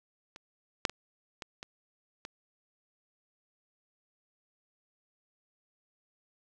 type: clicks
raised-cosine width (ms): 0.2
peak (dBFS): -29 / -8 / -23 / -22 / -24 / -23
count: 6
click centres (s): 0.361 / 0.852 / 0.896 / 1.422 / 1.629 / 2.251
effects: none